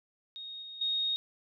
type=tone with level steps; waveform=sine; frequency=3729 Hz; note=A#7; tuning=in tune; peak=-40 / -42 / -28 dBFS; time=0.36-1.16 s; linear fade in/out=0 ms; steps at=0.62 / 0.81 s; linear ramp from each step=5 ms; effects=none